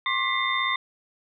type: tone cluster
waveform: sine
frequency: 1067 / 1162 / 1980 / 2098 / 3600 Hz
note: C6 / D6 / B6 / C7 / A7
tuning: +34 / -19 / +4 / +4 / +39 cents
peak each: -27 / -33 / -29 / -29 / -29 dBFS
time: 0.06-0.76 s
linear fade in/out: 2 ms
effects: none